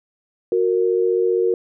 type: tone pair together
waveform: sine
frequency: 366.8 / 462.1 Hz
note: F#4 / A#4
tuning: -15 / -15 cents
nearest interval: major third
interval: 400 cents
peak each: -18 dBFS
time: 0.52-1.54 s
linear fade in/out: 2 ms
effects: none